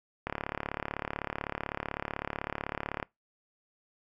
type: click train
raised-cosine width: 0.5 ms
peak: -17 dBFS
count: 100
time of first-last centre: 0.27-3.028 s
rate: 35.9 Hz
effects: noise-tail reverb RT60 0.2 s tail -24 dB re dry